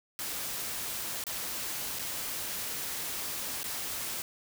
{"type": "noise with dropouts", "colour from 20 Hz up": "white", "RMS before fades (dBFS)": -36, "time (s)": [0.19, 4.22], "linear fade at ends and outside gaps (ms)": 1, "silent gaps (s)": [[1.239, 1.267], [1.988, 1.993], [3.632, 3.641]], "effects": []}